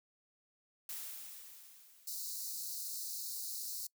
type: noise with exponential decay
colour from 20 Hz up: blue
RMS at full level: -42 dBFS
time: 0.89-3.01 s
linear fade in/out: 2 ms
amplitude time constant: 460 ms
type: high-pass noise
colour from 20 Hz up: white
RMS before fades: -42 dBFS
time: 2.07-3.87 s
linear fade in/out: 5 ms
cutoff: 4000 Hz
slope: 96 dB/octave
effects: noise-tail reverb RT60 0.1 s tail -23 dB re dry